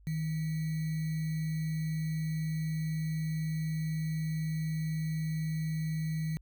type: tone with sample-and-hold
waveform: sine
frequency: 158 Hz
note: D#3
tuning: 27 cents sharp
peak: -30 dBFS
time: 0.07-6.37 s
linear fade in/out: 0 ms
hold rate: 2100 Hz
effects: added 50 Hz sine -55 dBFS peak until 6.41 s